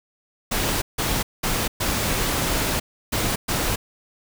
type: noise bursts at uneven times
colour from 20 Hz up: pink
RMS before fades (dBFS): -23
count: 6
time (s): 0.51-0.82 / 0.98-1.23 / 1.43-1.68 / 1.8-2.8 / 3.12-3.36 / 3.48-3.76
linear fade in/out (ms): 10
effects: none